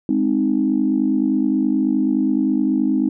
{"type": "chord", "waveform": "sine", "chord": "Ab major", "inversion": "none", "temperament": "equal", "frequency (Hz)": [207.7, 261.6, 311.1], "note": ["Ab3", "C4", "Eb4"], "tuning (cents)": [0, 0, 0], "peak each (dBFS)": [-21, -18, -19], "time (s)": [0.09, 3.09], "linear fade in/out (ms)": 2, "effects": ["tanh soft clip ceiling -6 dBFS"]}